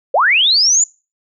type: linear sweep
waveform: sine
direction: up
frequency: 468.9 to 7140 Hz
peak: -9 dBFS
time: 0.14-0.84 s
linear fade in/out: 5 ms
effects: noise-tail reverb RT60 0.3 s tail -23 dB re dry